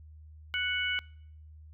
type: harmonic tone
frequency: 740 Hz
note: F#5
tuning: in tune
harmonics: 2 / 3 / 4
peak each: -33 / -33 / -33 dBFS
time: 0.54-0.99 s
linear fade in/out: 0 ms
effects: noise-tail reverb RT60 0.7 s tail -26 dB re dry + added 77 Hz sine -48 dBFS peak until 1.73 s